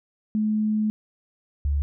sine tone pair in turn, 214.4 / 71.55 Hz, A3 / D2, -45 / -45 cents, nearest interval octave + perfect fifth, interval 1900 cents, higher first, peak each -20 / -20 dBFS, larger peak neither, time 0.35-0.9 / 1.65-1.82 s, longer first, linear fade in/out 0 ms, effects none

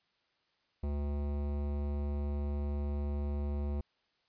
sine tone with hard clipping, 72.2 Hz, D2, 29 cents flat, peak -34 dBFS, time 0.83-3.81 s, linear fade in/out 5 ms, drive 17 dB, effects white hiss -75 dBFS RMS until 4.28 s + resampled to 11025 Hz

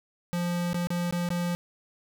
square tone with dropouts, 174.61 Hz, F3, in tune, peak -27 dBFS, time 0.33-1.55 s, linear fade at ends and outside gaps 0 ms, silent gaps 0.731-0.744 / 0.871-0.904 / 1.109-1.125 / 1.289-1.304 s, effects none

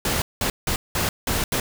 pink noise bursts at uneven times, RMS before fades -23 dBFS, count 6, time 0.05-0.22 / 0.41-0.5 / 0.67-0.76 / 0.95-1.09 / 1.27-1.44 / 1.52-1.6 s, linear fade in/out 2 ms, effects none

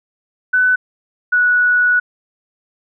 sine tone pair in turn, 1500 / 1470 Hz, F#6 / F#6, +23 / -12 cents, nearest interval unison, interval 35 cents, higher first, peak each -10 dBFS, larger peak neither, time 0.53-0.76 / 1.32-2 s, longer second, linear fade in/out 10 ms, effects none

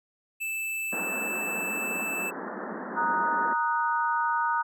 square tone, 2637 Hz, E7, in tune, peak -30 dBFS, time 0.4-2.31 s, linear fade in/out 20 ms
pink band-pass noise, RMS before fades -36 dBFS, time 0.92-3.54 s, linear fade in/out 10 ms, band 180 to 1800 Hz, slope 96 dB/octave
sine chord, D# minor, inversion second, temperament equal, 932.3 / 1244.5 / 1480 Hz, A#5 / D#6 / F#6, 0 / 0 / 0 cents, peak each -26 / -29 / -30 dBFS, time 2.96-4.63 s, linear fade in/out 20 ms
effects none

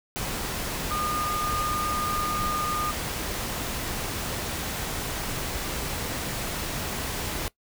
sine tone in noise, 1218 Hz, D#6, 37 cents flat, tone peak -27 dBFS, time 0.91-2.91 s, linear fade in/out 0 ms, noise pink, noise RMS -31 dBFS, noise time 0.16-7.48 s, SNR +1 dB, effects noise-tail reverb RT60 0.1 s tail -20 dB re dry

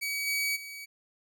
sawtooth tone with level steps, 2270 Hz, C#7, 41 cents sharp, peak -27 / -24 / -37 dBFS, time 0.01-0.86 s, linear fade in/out 20 ms, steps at 0.26 / 0.55 s, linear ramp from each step 20 ms, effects none

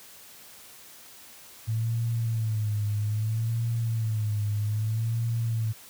sine tone with vibrato, 110 Hz, A2, in tune, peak -24 dBFS, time 1.67-5.73 s, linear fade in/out 20 ms, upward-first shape sine, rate 0.62 Hz, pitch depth 93 cents each way, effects white hiss -49 dBFS RMS until 5.89 s + high-pass 60 Hz 12 dB/octave

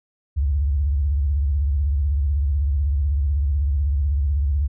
sine tone with vibrato, 70.9 Hz, C#2, 40 cents sharp, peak -17 dBFS, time 0.36-4.68 s, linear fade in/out 20 ms, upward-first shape sine, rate 16 Hz, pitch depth 170 cents each way, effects none

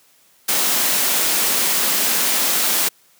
white high-pass noise, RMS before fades -18 dBFS, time 0.48-2.89 s, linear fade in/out 10 ms, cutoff 160 Hz, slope 48 dB/octave, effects white hiss -55 dBFS RMS until 3.19 s + high-pass 100 Hz 12 dB/octave

